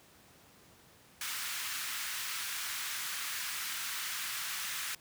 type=high-pass noise; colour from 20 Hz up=pink; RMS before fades=-38 dBFS; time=1.21-4.95 s; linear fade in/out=2 ms; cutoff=1300 Hz; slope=24 dB/octave; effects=pink hiss -60 dBFS RMS until 5 s + high-pass 80 Hz 12 dB/octave